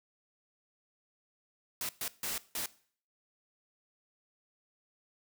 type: noise bursts at uneven times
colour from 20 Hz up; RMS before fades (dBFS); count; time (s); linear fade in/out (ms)
white; -36; 4; 1.81-1.89 / 2.01-2.08 / 2.23-2.38 / 2.55-2.66; 2
effects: noise-tail reverb RT60 0.5 s tail -19 dB re dry